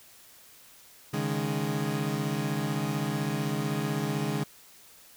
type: chord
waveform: 30% pulse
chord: C# suspended second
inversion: none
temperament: equal with one note detuned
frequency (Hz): 138.59 / 154.4 / 207.7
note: C#3 / D#3 / G#3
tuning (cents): 0 / -13 / 0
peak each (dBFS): -30 / -29 / -30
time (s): 1.13-4.44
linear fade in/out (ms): 10
effects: white hiss -54 dBFS RMS until 5.16 s